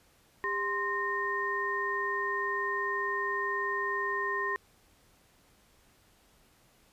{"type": "tone cluster", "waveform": "sine", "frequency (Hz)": [401.4, 1046, 1841], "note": ["G4", "C6", "A#6"], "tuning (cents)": [41, -1, -22], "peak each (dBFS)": [-36, -33, -32], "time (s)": [0.44, 4.56], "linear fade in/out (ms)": 0, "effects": ["pink hiss -64 dBFS RMS until 6.92 s", "resampled to 32000 Hz"]}